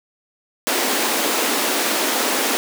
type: high-pass noise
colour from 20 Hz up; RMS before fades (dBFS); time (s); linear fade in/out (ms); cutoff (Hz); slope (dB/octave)
pink; -20; 0.67-2.57; 0; 240; 48
effects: none